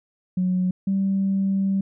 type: tone pair in turn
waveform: sine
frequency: 183.2 / 194.39 Hz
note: F#3 / G3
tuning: -17 / -14 cents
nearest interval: minor second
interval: 103 cents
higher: second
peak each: -18 dBFS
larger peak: neither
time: 0.37-0.71 / 0.87-1.81 s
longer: second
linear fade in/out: 5 ms
effects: tanh soft clip ceiling -14 dBFS